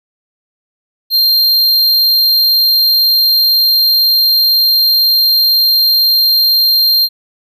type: tone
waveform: square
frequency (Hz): 4186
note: C8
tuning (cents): 0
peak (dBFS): -8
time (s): 1.1-7.09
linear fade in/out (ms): 50
effects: none